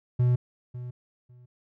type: tone with echo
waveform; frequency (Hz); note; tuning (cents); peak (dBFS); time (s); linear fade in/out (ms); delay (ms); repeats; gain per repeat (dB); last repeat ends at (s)
triangle; 123.47; B2; 0; -17; 0.19-0.36; 10; 550; 2; -15; 1.46
effects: none